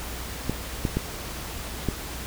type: clicks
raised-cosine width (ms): 3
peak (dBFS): -11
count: 4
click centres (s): 0.496 / 0.852 / 0.97 / 1.887
effects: added 60 Hz sine -38 dBFS peak until 2.26 s + pink hiss -36 dBFS RMS until 2.26 s